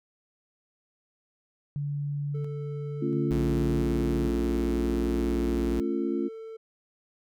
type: tone with tremolo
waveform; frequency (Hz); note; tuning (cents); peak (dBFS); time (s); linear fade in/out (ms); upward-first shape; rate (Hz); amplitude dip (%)
sine; 144.1; D3; -33; -28; 1.76-4.28; 0; square; 0.73; 35
type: tone with pitch glide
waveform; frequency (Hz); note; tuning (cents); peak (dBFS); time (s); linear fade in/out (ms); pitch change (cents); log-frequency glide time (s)
triangle; 440 to 446.1; A4 to A4; 0 to +24; -36; 2.34-6.57; 10; +24; 5.38-5.88
type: chord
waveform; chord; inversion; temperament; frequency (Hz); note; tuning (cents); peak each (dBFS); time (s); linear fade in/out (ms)
sine; A augmented; none; equal with one note detuned; 220 / 277.2 / 346.6; A3 / C#4 / E#4; 0 / 0 / -13; -32 / -30 / -29; 3.01-6.29; 20
type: tone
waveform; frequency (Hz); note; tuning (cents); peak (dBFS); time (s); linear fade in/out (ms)
square; 59.5; A#1; +36; -30; 3.31-5.8; 0
effects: none